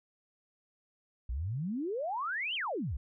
sine exponential two-way sweep, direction up then down, 54.5 to 3231 to 54.5 Hz, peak -32 dBFS, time 1.29-2.97 s, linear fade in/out 5 ms, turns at 2.55 s, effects none

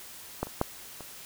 clicks, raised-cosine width 1 ms, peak -14 / -27 / -10 / -27 dBFS, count 4, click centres 0.43 / 0.47 / 0.614 / 1.007 s, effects white hiss -46 dBFS RMS until 1.25 s

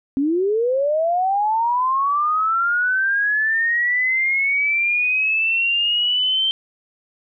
sine linear sweep, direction up, 263.7 to 3136 Hz, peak -16 dBFS, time 0.17-6.51 s, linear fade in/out 0 ms, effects none

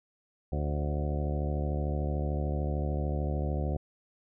harmonic tone with a mistuned harmonic, 73.42 Hz, D2, in tune, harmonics 1 / 2 / 3 / 4 / 5 / 6 / 7 / 8 / 9 / 10, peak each -30 / -34 / -40 / -42 / -41 / -46 / -41 / -44 / -47 / -44 dBFS, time 0.52-3.77 s, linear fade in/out 5 ms, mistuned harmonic 7, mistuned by +30 cents, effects none

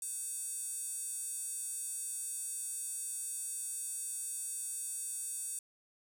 square tone with high-pass filter, 514 Hz, C5, 31 cents flat, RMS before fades -40 dBFS, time 0.02-5.59 s, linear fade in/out 2 ms, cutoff 8500 Hz, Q 7.6, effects none

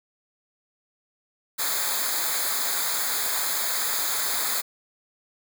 white noise with comb filter, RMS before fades -26 dBFS, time 1.58-4.62 s, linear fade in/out 20 ms, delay 0.35 ms, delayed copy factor -0.9, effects none

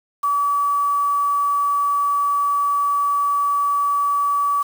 sine tone with quantisation, 1145 Hz, D6, 44 cents flat, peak -16 dBFS, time 0.23-4.63 s, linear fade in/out 10 ms, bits 6, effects none

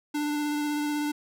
square tone with vibrato, 295.8 Hz, D4, 13 cents sharp, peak -27 dBFS, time 0.14-1.12 s, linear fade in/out 10 ms, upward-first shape sine, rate 16 Hz, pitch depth 14 cents each way, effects none

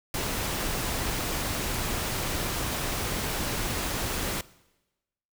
pink noise, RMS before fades -30 dBFS, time 0.14-4.41 s, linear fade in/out 2 ms, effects noise-tail reverb RT60 1.0 s tail -20 dB re dry

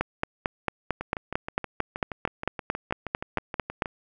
two click trains, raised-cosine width 0.5 ms, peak -17 / -9 dBFS, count 19 / 18, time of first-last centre 1.01-3.858 / 0.01-3.822 s, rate 6.32 / 4.46 Hz, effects none

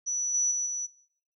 sine tone with level steps, 5920 Hz, F#8, in tune, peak -27 / -23 / -27 / -30 dBFS, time 0.06-0.87 s, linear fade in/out 20 ms, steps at 0.34 / 0.51 / 0.66 s, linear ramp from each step 5 ms, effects noise-tail reverb RT60 0.7 s tail -22 dB re dry

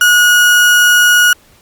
35% pulse tone, 1451 Hz, F#6, 34 cents flat, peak -4 dBFS, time 0.01-1.33 s, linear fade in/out 2 ms, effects pink hiss -47 dBFS RMS until 1.61 s + Opus 48 kbps

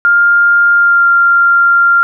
sine tone with pitch glide, 1403 to 1389.3 Hz, F6 to F6, +8 to -9 cents, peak -5 dBFS, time 0.05-2.03 s, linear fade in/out 0 ms, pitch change -17 cents, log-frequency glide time 0.74-1.08 s, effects none

